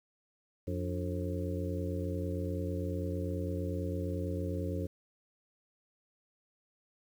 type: harmonic tone with a mistuned harmonic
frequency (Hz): 88.9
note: F2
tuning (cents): +31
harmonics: 1 / 2 / 3 / 4 / 5 / 6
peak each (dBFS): -35 / -40 / -40 / -44 / -42 / -42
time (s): 0.67-4.87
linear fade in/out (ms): 10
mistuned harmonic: 3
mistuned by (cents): +140
effects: 10-bit